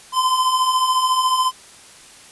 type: beating tone pair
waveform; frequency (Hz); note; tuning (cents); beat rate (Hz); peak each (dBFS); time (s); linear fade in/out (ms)
square; 1015 / 1029; B5 / C6; +47 / -29; 14; -24 / -17; 0.12-1.52; 50
effects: white hiss -44 dBFS RMS until 2.31 s + resampled to 24000 Hz